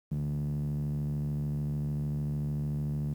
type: tone with band-pass filter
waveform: sawtooth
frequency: 73.42 Hz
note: D2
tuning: in tune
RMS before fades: -32 dBFS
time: 0.11-3.14 s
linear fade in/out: 10 ms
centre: 170 Hz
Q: 9.4
effects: 10-bit